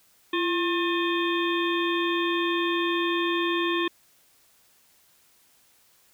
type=harmonic tone with a mistuned harmonic; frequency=357.4 Hz; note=F4; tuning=40 cents sharp; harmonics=1 / 3 / 5 / 7 / 9 / 10; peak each=-25 / -30 / -32 / -33 / -35 / -35 dBFS; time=0.33-3.88 s; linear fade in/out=5 ms; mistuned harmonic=1; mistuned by=-81 cents; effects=white hiss -61 dBFS RMS until 6.13 s